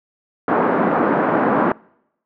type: band-pass noise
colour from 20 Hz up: pink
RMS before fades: -17 dBFS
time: 0.48-1.72 s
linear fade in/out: 2 ms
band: 200 to 1400 Hz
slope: 24 dB/octave
effects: noise-tail reverb RT60 0.8 s tail -26 dB re dry